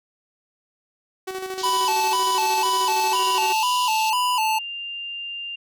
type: tone with tremolo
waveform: sawtooth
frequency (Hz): 377.1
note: F#4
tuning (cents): +33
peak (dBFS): -23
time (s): 1.27-3.53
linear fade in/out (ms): 10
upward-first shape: square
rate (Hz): 13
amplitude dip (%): 45
type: band-pass noise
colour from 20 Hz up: pink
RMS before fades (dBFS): -34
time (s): 1.58-4.1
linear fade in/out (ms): 2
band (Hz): 3200 to 6900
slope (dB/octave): 48
type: tone with vibrato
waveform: square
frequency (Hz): 932.3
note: A#5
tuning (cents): 0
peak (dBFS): -20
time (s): 1.63-4.59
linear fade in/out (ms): 10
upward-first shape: square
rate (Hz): 2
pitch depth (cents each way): 110
type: tone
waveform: sine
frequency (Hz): 2794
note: F7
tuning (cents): 0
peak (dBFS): -29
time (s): 3.15-5.56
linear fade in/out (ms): 10
effects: none